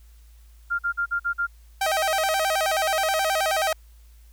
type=tone bursts; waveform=sine; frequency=1396.9 Hz; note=F6; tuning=in tune; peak=-21 dBFS; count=6; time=0.7-1.47 s; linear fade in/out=20 ms; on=90 ms; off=46 ms
type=tone with vibrato; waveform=sawtooth; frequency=703 Hz; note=F5; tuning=11 cents sharp; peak=-17 dBFS; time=1.81-3.73 s; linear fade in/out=5 ms; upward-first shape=square; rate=9.4 Hz; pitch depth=180 cents each way
effects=added 56 Hz sine -47 dBFS peak until 4.32 s + white hiss -62 dBFS RMS until 4.32 s